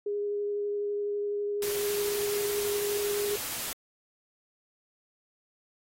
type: tone with vibrato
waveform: sine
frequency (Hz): 410.4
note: G#4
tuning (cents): -21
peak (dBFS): -28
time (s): 0.06-3.36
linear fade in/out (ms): 5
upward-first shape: sine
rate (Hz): 12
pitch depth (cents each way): 9
type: noise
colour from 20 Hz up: white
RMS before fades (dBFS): -35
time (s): 1.62-3.73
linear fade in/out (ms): 2
effects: AAC 48 kbps